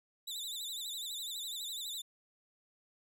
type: tone with vibrato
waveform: sawtooth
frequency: 3729 Hz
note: A#7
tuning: in tune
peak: -36 dBFS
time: 0.27-2.02 s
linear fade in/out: 10 ms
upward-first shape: sine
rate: 12 Hz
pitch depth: 120 cents each way
effects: none